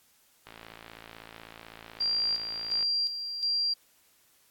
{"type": "click train", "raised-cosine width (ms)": 0.3, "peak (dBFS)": -28, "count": 133, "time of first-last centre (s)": [0.47, 2.827], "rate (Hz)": 56}
{"type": "tone with tremolo", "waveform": "sine", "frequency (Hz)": 4748, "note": "D8", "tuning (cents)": 18, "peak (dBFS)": -25, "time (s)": [2, 3.74], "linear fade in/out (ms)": 10, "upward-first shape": "square", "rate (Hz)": 1.4, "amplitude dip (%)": 60}
{"effects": ["white hiss -64 dBFS RMS until 4.5 s", "AAC 64 kbps"]}